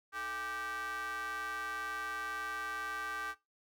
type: ring-modulated tone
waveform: square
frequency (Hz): 187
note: F#3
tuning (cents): +19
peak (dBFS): -35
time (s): 0.12-3.35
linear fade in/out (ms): 50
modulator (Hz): 1370
effects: noise-tail reverb RT60 0.2 s tail -18 dB re dry + high-pass 80 Hz 12 dB/octave